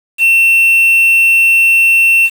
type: tone with quantisation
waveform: triangle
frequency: 2700 Hz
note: E7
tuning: 41 cents sharp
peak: -4 dBFS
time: 0.18-2.3 s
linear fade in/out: 50 ms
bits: 5
effects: none